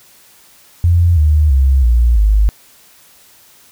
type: tone with pitch steps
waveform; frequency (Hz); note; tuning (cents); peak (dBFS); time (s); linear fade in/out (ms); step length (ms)
sine; 86.2 / 75.91 / 66.85 / 58.88 / 51.85; F2 / D#2 / C2 / A#1 / G#1; -22 / -42 / +38 / +18 / -2; -7; 0.84-2.49; 0; 330
effects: white hiss -46 dBFS RMS until 3.71 s